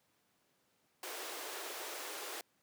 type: high-pass noise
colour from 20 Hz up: pink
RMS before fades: -44 dBFS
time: 1.03-2.41 s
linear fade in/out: 2 ms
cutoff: 340 Hz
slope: 48 dB/octave
effects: pink hiss -75 dBFS RMS until 2.62 s + high-pass 150 Hz 12 dB/octave